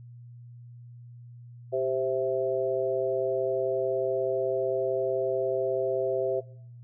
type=chord; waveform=sine; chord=C major; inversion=second; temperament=equal; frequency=392 / 523.3 / 659.3 Hz; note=G4 / C5 / E5; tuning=0 / 0 / 0 cents; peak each=-29 dBFS; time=1.72-6.41 s; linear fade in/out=20 ms; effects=noise-tail reverb RT60 0.6 s tail -21 dB re dry + added 120 Hz sine -44 dBFS peak until 6.83 s